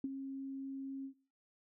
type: tone with ADSR envelope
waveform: sine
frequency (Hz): 270.4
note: C#4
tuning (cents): -43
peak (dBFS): -32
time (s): 0.04-1.14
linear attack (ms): 3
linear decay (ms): 30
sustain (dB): -8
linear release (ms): 92
effects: noise-tail reverb RT60 0.4 s tail -19 dB re dry